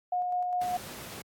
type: tone with tremolo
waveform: sine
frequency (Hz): 721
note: F#5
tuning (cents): -45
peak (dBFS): -26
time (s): 0.12-0.77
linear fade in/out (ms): 5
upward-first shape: square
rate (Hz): 4.9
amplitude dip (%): 25
type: noise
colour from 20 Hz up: pink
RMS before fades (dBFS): -42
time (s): 0.61-1.22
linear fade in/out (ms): 5
effects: high-pass 100 Hz 12 dB/octave + AAC 64 kbps